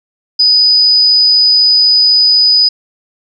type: tone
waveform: sine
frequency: 4978 Hz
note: D#8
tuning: in tune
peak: -5 dBFS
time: 0.39-2.69 s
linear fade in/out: 10 ms
effects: none